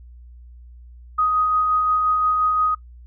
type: tone with tremolo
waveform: sine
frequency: 1251 Hz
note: D#6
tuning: 9 cents sharp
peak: -15 dBFS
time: 1.18-2.75 s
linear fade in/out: 10 ms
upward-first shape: sine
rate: 5.7 Hz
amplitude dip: 25%
effects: noise-tail reverb RT60 0.1 s tail -20 dB re dry + added 60 Hz sine -40 dBFS peak until 3.06 s